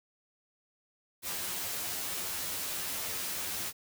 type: noise with comb filter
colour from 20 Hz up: white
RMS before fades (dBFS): -36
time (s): 1.22-3.73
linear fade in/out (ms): 50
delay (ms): 11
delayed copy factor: +0.75
effects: none